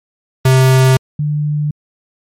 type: tone pair in turn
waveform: square / sine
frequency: 130.81 / 148.91 Hz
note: C3 / D3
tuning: 0 / +24 cents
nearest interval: major second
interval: 224 cents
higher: second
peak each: -7 / -13 dBFS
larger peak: first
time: 0.45-0.97 / 1.19-1.71 s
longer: neither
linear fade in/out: 5 ms
effects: MP3 64 kbps